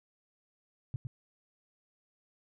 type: tone with echo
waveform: sine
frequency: 125.1 Hz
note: B2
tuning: 23 cents sharp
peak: -31 dBFS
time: 0.94-0.96 s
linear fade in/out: 0 ms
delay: 110 ms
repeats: 1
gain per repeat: -4 dB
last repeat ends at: 1.07 s
effects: none